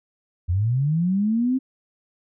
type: linear sweep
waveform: sine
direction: up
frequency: 82.1 to 266.2 Hz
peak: -18 dBFS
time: 0.48-1.59 s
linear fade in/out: 20 ms
effects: none